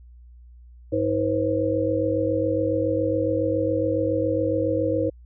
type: tone cluster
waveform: sine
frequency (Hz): 102.1 / 318.6 / 488.8 / 536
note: G#2 / D#4 / B4 / C5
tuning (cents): -29 / +41 / -18 / +42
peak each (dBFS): -29 / -25 / -25 / -25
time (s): 0.92-5.1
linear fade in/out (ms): 10
effects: added 60 Hz sine -44 dBFS peak until 5.25 s